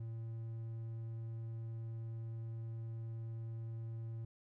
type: tone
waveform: triangle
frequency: 113.7 Hz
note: A#2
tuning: 43 cents flat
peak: -39 dBFS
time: 0-4.25 s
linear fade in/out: 5 ms
effects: none